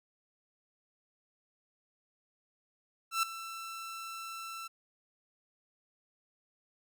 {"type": "tone with ADSR envelope", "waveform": "sawtooth", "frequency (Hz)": 1336, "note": "E6", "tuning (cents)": 23, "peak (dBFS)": -22, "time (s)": [3.11, 4.68], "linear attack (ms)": 120, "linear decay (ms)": 3, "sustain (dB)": -15, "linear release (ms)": 13, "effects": []}